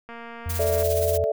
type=click train; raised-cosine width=0.5 ms; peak=-25 dBFS; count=173; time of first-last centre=0.09-0.828 s; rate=233 Hz
type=tone; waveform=sine; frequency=85 Hz; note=F2; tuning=46 cents flat; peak=-26 dBFS; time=0.46-1.24 s; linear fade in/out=0 ms
type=noise with tremolo; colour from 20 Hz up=blue; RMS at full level=-29 dBFS; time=0.49-1.18 s; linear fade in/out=10 ms; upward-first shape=triangle; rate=17 Hz; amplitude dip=65%
type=chord; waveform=sine; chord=A suspended fourth; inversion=none; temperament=just; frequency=440 / 586.7 / 660 Hz; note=A4 / D5 / E5; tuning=0 / -2 / +2 cents; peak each=-25 dBFS; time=0.59-1.32 s; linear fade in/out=5 ms
effects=none